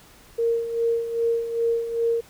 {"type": "tone with tremolo", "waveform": "sine", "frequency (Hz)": 463.2, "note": "A#4", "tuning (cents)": -11, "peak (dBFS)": -18, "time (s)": [0.38, 2.21], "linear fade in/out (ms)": 10, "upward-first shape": "sine", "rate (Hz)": 2.5, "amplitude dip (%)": 65, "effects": ["pink hiss -51 dBFS RMS until 2.29 s"]}